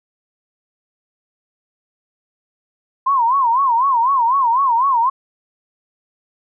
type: tone with vibrato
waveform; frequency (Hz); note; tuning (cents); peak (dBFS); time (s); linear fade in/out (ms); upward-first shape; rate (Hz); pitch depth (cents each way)
sine; 1011; B5; +40; -12; 3.06-5.1; 10; sine; 4; 180
effects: none